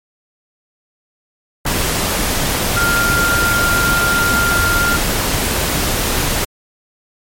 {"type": "tone in noise", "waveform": "sine", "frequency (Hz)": 1396.9, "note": "F6", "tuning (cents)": 0, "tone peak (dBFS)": -14, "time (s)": [2.76, 4.97], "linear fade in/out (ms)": 10, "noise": "pink", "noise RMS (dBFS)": -17, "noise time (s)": [1.65, 6.45], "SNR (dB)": 0, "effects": ["MP3 64 kbps"]}